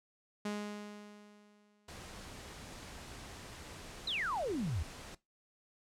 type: tone with exponential decay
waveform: sawtooth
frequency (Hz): 207.7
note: G#3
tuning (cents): 0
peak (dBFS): -31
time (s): 0.45-2.02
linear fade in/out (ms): 5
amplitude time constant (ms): 340
type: noise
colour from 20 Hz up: pink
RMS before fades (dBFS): -49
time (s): 1.88-5.15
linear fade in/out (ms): 5
type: exponential sweep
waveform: sine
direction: down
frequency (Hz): 4186 to 69.3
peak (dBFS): -33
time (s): 4.07-4.83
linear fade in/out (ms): 5
effects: noise-tail reverb RT60 0.2 s tail -19 dB re dry + low-pass 9000 Hz 12 dB/octave